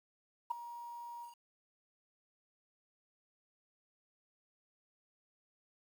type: tone with ADSR envelope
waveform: sine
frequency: 948 Hz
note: A#5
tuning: 29 cents sharp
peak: -28 dBFS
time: 0.5-1.36 s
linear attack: 12 ms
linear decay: 7 ms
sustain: -16 dB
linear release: 140 ms
effects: tanh soft clip ceiling -25 dBFS + 10-bit